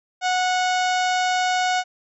harmonic tone, 734 Hz, F#5, 14 cents flat, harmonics 1 / 2 / 3 / 4 / 5 / 6 / 7 / 8 / 9 / 10, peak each -20 / -26 / -30 / -32 / -34 / -36 / -37 / -38 / -39 / -40 dBFS, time 0.21-1.84 s, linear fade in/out 50 ms, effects none

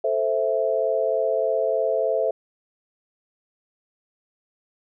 sine chord, A minor, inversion none, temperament equal, 440 / 523.3 / 659.3 Hz, A4 / C5 / E5, 0 / 0 / 0 cents, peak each -25 / -24 / -23 dBFS, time 0.04-2.31 s, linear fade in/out 5 ms, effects none

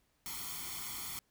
white noise with comb filter, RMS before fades -42 dBFS, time 0.26-1.19 s, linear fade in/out 0 ms, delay 0.91 ms, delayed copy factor +0.85, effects pink hiss -75 dBFS RMS until 1.3 s

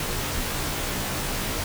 pink noise with comb filter, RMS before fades -28 dBFS, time 0-1.64 s, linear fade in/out 2 ms, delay 18 ms, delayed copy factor -0.95, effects none

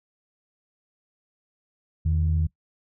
sine tone pair together, 81.58 / 154 Hz, E2 / D#3, -17 / -17 cents, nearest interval major seventh, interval 1100 cents, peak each -20 / -26 dBFS, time 2.05-2.47 s, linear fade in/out 10 ms, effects noise-tail reverb RT60 0.1 s tail -21 dB re dry + tanh soft clip ceiling -13 dBFS

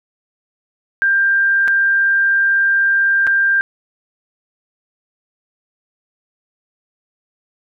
sine tone with dropouts, 1589 Hz, G6, 23 cents sharp, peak -11 dBFS, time 1.02-3.61 s, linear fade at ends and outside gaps 0 ms, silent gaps 1.677-1.681 / 3.268-3.273 s, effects none

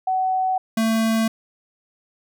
sine / square tone pair in turn, 751 / 223.7 Hz, F#5 / A3, +26 / +29 cents, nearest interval octave + major sixth, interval 2097 cents, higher first, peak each -18 dBFS, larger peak neither, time 0.07-0.58 / 0.77-1.28 s, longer neither, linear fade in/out 5 ms, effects none

